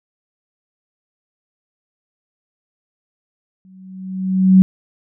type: tone with exponential growth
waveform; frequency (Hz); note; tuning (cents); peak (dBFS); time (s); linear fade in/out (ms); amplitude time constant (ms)
sine; 188.1; F#3; +29; -3; 3.65-4.62; 0; 210
effects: none